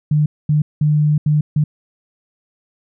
sine tone bursts at uneven times, 150.3 Hz, D3, 40 cents sharp, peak -11 dBFS, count 5, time 0.11-0.26 / 0.49-0.62 / 0.81-1.18 / 1.26-1.41 / 1.56-1.64 s, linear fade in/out 5 ms, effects none

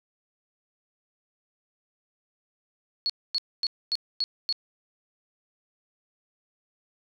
sine tone bursts, 4361 Hz, C#8, 29 cents flat, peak -23 dBFS, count 6, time 3.06-4.526 s, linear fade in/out 0 ms, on 36 ms, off 250 ms, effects none

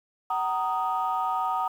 sine chord, D# minor, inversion first, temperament equal with one note detuned, 754.2 / 932.3 / 1244.5 Hz, F#5 / A#5 / D#6, +33 / 0 / 0 cents, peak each -28 dBFS, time 0.3-1.68 s, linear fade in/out 5 ms, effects tanh soft clip ceiling -17 dBFS + 9-bit

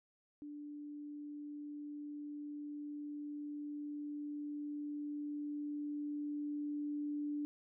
sine tone with level ramp, 293.7 Hz, D4, in tune, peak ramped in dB -45 to -36 dBFS, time 0.42-7.45 s, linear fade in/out 0 ms, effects none

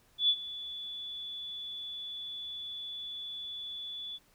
sine tone with ADSR envelope, 3447 Hz, A7, 36 cents flat, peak -21 dBFS, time 0.18-4.19 s, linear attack 110 ms, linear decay 61 ms, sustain -17 dB, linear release 39 ms, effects pink hiss -66 dBFS RMS until 4.34 s

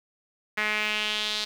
sawtooth tone with band-pass filter sweep, 212.2 Hz, G#3, 38 cents sharp, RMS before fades -28 dBFS, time 0.57-1.45 s, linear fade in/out 10 ms, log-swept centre 2000 to 4100 Hz, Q 3.2, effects 8-bit

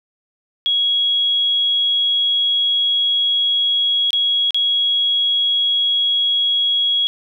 sine tone with dropouts, 3320 Hz, G#7, 1 cent flat, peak -14 dBFS, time 0.66-7.07 s, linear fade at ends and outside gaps 0 ms, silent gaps 4.106-4.131 / 4.507-4.545 s, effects 9-bit

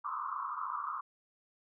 pink band-pass noise, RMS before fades -38 dBFS, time 0.04-1.01 s, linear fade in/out 10 ms, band 1000 to 1300 Hz, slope 96 dB/octave, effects none

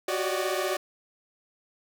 sawtooth tone cluster, 367.2 / 382.8 / 570 / 607 Hz, F#4 / G4 / C#5 / D#5, -13 / -41 / +48 / -43 cents, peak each -27 / -30 / -28 / -28 dBFS, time 0.08-0.77 s, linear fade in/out 5 ms, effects none

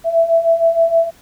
sine beating tone pair, 659.3 / 665.7 Hz, E5 / E5, 0 / +17 cents, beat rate 6.4 Hz, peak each -16 / -12 dBFS, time 0.04-1.11 s, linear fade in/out 50 ms, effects pink hiss -48 dBFS RMS until 1.21 s

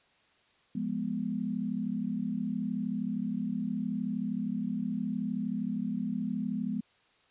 sine chord, F diminished, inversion none, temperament equal, 174.61 / 207.7 / 246.9 Hz, F3 / Ab3 / Cb4, 0 / 0 / 0 cents, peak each -37 / -33 / -34 dBFS, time 0.75-6.81 s, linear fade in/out 5 ms, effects white hiss -66 dBFS RMS until 7.3 s + resampled to 8000 Hz

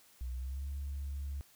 sine tone with pitch glide, 62.1 to 70.11 Hz, B1 to C#2, +10 to +20 cents, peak -35 dBFS, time 0.21-1.41 s, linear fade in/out 0 ms, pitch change +210 cents, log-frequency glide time 0.33-0.65 s, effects tanh soft clip ceiling -33 dBFS + white hiss -63 dBFS RMS until 1.55 s

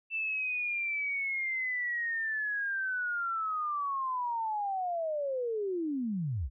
sine linear sweep, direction down, 2665 to 51.7 Hz, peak -30 dBFS, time 0.1-6.5 s, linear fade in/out 50 ms, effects none

